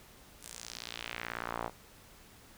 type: tone with band-pass filter sweep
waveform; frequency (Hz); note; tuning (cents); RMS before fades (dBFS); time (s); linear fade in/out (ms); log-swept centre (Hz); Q
sawtooth; 58.27; A#1; 0; -42; 0.4-1.71; 50; 10000 to 810; 1.8
effects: pink hiss -57 dBFS RMS until 2.57 s